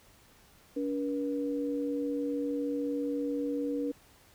sine tone pair together, 284.9 / 480.5 Hz, C#4 / B4, +48 / -48 cents, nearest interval major sixth, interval 904 cents, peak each -31 / -34 dBFS, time 0.76-3.92 s, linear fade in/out 10 ms, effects pink hiss -60 dBFS RMS until 4.34 s

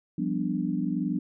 sine chord, G dominant seventh, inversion third, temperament equal, 174.61 / 196 / 246.9 / 293.7 Hz, F3 / G3 / B3 / D4, 0 / 0 / 0 / 0 cents, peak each -31 dBFS, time 0.18-1.19 s, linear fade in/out 5 ms, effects none

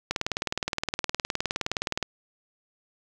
click train, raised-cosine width 0.2 ms, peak -9 dBFS, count 38, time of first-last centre 0.11-2.027 s, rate 19.3 Hz, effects 8-bit

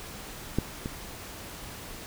clicks, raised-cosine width 3 ms, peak -11 / -19 dBFS, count 2, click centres 0.586 / 0.859 s, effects pink hiss -42 dBFS RMS until 2.06 s

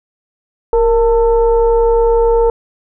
sine tone with frequency modulation, 464.7 Hz, A#4, 5 cents flat, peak -8 dBFS, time 0.73-2.5 s, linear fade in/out 2 ms, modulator 431 Hz, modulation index 0.67, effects none

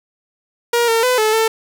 sawtooth tone with pitch steps, 473.5 / 455.1 / 503 / 433.3 / 445.7 Hz, A#4 / A#4 / B4 / A4 / A4, +27 / -42 / +32 / -27 / +22 cents, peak -9 dBFS, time 0.73-1.48 s, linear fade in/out 5 ms, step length 150 ms, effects none

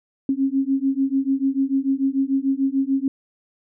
sine beating tone pair, 267.4 / 274.2 Hz, C4 / C#4, +38 / -19 cents, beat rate 6.8 Hz, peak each -21 dBFS, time 0.29-3.08 s, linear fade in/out 2 ms, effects none

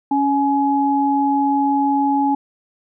sine tone pair together, 278.7 / 842.2 Hz, C#4 / G#5, +9 / +24 cents, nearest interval octave + perfect fifth, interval 1915 cents, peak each -17 dBFS, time 0.11-2.35 s, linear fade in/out 5 ms, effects none

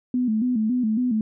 sine tone with vibrato, 233.1 Hz, A#3, in tune, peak -19 dBFS, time 0.14-1.21 s, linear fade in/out 2 ms, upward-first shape square, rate 3.6 Hz, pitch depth 120 cents each way, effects none

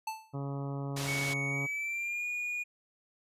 square tone with exponential decay, 880 Hz, A5, in tune, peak -32 dBFS, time 0.07-0.35 s, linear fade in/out 5 ms, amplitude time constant 59 ms
harmonic tone, 139.4 Hz, C#3, 10 cents sharp, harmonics 1 / 2 / 3 / 4 / 5 / 6 / 7 / 8 / 9, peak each -35 / -41 / -45 / -47 / -49 / -51 / -52 / -53 / -54 dBFS, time 0.33-1.67 s, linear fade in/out 20 ms
white low-pass noise, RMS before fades -39 dBFS, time 0.96-1.34 s, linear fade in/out 10 ms, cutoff 6900 Hz, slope 12 dB/octave
triangle tone with pitch glide, 2228 to 2444 Hz, C#7 to D#7, +8 to -32 cents, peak -31 dBFS, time 1.07-2.64 s, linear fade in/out 20 ms, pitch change +160 cents, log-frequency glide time 1.47-2.26 s
effects resampled to 32000 Hz

